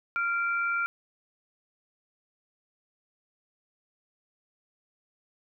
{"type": "tone pair together", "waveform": "sine", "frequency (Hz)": [1389.6, 2337], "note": ["F6", "D7"], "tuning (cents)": [-9, -9], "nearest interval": "major sixth", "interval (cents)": 900, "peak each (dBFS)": [-26, -33], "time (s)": [0.16, 0.86], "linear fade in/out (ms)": 0, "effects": []}